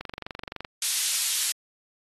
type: click train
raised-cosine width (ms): 0.3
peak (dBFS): -18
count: 16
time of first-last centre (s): 0.01-0.648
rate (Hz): 23.5
type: high-pass noise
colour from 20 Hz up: pink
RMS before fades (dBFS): -26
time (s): 0.82-1.52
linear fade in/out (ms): 2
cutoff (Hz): 4100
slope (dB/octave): 12
effects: AAC 32 kbps